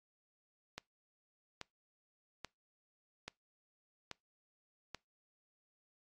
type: click train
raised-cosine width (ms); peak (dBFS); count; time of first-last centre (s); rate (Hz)
0.2; -25; 6; 0.78-4.947; 1.2
effects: noise-tail reverb RT60 0.2 s tail -25 dB re dry + AAC 32 kbps